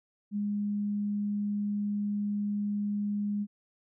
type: tone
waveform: sine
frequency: 205.6 Hz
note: G#3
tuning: 17 cents flat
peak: -28 dBFS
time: 0.31-3.47 s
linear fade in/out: 50 ms
effects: none